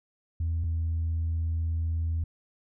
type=tone pair in turn; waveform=sine; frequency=82.41 / 81.95 Hz; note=E2 / E2; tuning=0 / -10 cents; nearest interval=unison; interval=10 cents; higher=first; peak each=-24 dBFS; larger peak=neither; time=0.4-0.64 / 0.64-2.24 s; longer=second; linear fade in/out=5 ms; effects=tanh soft clip ceiling -23 dBFS